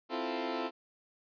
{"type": "chord", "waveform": "20% pulse", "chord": "F major seventh", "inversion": "second", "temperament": "equal", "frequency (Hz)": [261.6, 329.6, 349.2, 440], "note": ["C4", "E4", "F4", "A4"], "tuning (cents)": [0, 0, 0, 0], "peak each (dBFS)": -34, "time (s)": [0.09, 0.71], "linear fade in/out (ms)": 50, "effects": ["resampled to 11025 Hz"]}